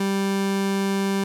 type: tone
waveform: 30% pulse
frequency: 196 Hz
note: G3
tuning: in tune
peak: -18 dBFS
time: 0-1.24 s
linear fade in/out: 5 ms
effects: low-pass 12000 Hz 12 dB/octave + 8-bit